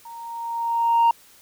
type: tone with level ramp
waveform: sine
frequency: 929 Hz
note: A#5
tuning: 6 cents flat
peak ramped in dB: -37 to -10 dBFS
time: 0.05-1.11 s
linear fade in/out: 5 ms
effects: tanh soft clip ceiling -12 dBFS + white hiss -52 dBFS RMS until 1.41 s